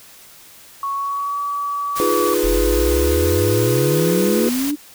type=tone with pitch glide; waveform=sine; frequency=1108.7 to 1143.8 Hz; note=C#6 to D6; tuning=0 to -46 cents; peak=-20 dBFS; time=0.83-2.34 s; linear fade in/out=2 ms; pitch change=+54 cents; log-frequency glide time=0.94-1.4 s
type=noise; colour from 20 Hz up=white; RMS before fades=-27 dBFS; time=1.95-4.72 s; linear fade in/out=20 ms
type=chord; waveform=triangle; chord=F half-diminished seventh; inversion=third; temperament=equal; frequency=311.1 / 349.2 / 415.3 / 493.9 Hz; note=Eb4 / F4 / Ab4 / Cb5; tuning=0 / 0 / 0 / 0 cents; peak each=-22 / -19 / -19 / -19 dBFS; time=2-4.49 s; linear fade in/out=0 ms
type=exponential sweep; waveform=sine; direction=up; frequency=41.64 to 302 Hz; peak=-18 dBFS; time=2.43-4.76 s; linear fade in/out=20 ms
effects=white hiss -44 dBFS RMS until 4.94 s